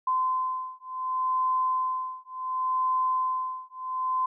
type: beating tone pair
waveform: sine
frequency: 1029 / 1029.69 Hz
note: C6 / C6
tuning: -29 / -28 cents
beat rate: 0.69 Hz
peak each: -28 dBFS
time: 0.07-4.26 s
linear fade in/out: 5 ms
effects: none